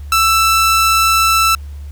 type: tone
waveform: sawtooth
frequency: 1326 Hz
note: E6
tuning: 10 cents sharp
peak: -6 dBFS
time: 0.12-1.55 s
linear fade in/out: 2 ms
effects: added 72 Hz sine -26 dBFS peak until 1.91 s + pink hiss -49 dBFS RMS until 1.91 s